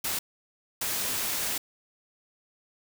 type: noise bursts at uneven times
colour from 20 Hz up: white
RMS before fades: -30 dBFS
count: 2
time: 0.04-0.19 / 0.81-1.58 s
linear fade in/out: 5 ms
effects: none